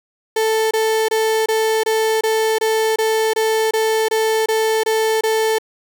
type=tone bursts; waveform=35% pulse; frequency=441.1 Hz; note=A4; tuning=4 cents sharp; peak=-13 dBFS; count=14; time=0.36-5.585 s; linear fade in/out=5 ms; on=350 ms; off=25 ms; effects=none